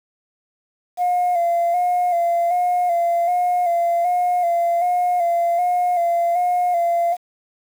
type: tone with vibrato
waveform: sine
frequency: 701 Hz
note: F5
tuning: 6 cents sharp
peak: -14 dBFS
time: 0.97-7.17 s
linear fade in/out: 50 ms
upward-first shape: square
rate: 1.3 Hz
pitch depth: 36 cents each way
effects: tanh soft clip ceiling -13 dBFS + 7-bit